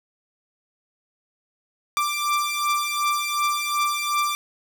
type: beating tone pair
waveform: sawtooth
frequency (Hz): 1177 / 1179.7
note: D6 / D6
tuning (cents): +3 / +7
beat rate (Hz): 2.7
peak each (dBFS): -22 / -20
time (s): 1.97-4.35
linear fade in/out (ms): 0
effects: none